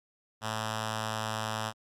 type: tone with notch filter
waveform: 5% pulse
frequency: 109.6 Hz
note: A2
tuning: 6 cents flat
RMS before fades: -34 dBFS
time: 0.41-1.73 s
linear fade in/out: 50 ms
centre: 360 Hz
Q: 0.73
effects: low-pass 10000 Hz 12 dB/octave + Opus 48 kbps